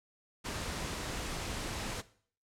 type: noise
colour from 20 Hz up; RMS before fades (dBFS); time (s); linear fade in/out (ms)
pink; -38; 0.44-2.02; 20
effects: noise-tail reverb RT60 0.5 s tail -17 dB re dry + low-pass 9000 Hz 12 dB/octave